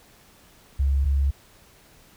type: tone pair in turn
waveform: sine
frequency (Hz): 68.7 / 69.18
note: C#2 / C#2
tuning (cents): -15 / -3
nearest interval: unison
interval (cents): 12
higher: second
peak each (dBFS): -18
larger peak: neither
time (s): 0.79-1.05 / 1.05-1.31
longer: neither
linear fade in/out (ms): 10
effects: pink hiss -54 dBFS RMS until 2.16 s